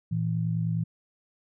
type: tone pair together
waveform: sine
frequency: 114.7 / 164.68 Hz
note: A#2 / E3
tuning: -28 / -1 cents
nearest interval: tritone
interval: 627 cents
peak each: -28 / -27 dBFS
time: 0.11-0.84 s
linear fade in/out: 10 ms
effects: none